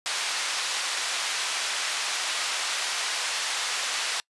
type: band-pass noise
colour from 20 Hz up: white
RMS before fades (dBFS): -29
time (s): 0.06-4.2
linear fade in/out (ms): 0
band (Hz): 840 to 5500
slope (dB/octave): 12
effects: noise-tail reverb RT60 0.1 s tail -26 dB re dry + resampled to 24000 Hz